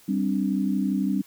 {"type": "chord", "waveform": "sine", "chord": "G suspended fourth", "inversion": "none", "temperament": "equal", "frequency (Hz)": [196, 261.6, 293.7], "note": ["G3", "C4", "D4"], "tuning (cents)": [0, 0, 0], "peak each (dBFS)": [-24, -27, -28], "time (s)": [0.08, 1.22], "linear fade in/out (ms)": 10, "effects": ["white hiss -54 dBFS RMS until 1.26 s"]}